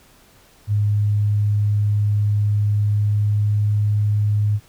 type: tone with pitch glide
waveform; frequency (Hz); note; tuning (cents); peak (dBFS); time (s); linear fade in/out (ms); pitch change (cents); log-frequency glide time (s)
sine; 103.83 to 104.43; G#2 to G#2; 0 to +10; -15; 0.67-4.6; 50; +10; 2.67-3.7
effects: pink hiss -52 dBFS RMS until 4.68 s